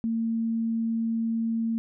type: tone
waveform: sine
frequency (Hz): 227.2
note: A#3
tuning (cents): -44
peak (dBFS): -24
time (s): 0.04-1.78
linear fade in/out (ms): 0
effects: none